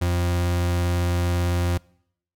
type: tone with vibrato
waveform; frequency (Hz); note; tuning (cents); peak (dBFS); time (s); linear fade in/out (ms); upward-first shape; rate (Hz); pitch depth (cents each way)
40% pulse; 87.6; F2; +6; -19; 0.01-1.78; 10; sine; 18; 9
effects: noise-tail reverb RT60 0.7 s tail -25 dB re dry